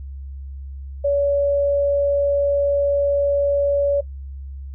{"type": "tone", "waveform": "sine", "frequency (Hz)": 567, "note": "C#5", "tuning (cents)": 39, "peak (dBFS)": -15, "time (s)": [1.04, 4.01], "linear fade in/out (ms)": 10, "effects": ["noise-tail reverb RT60 0.1 s tail -18 dB re dry", "added 68 Hz sine -30 dBFS peak until 4.74 s"]}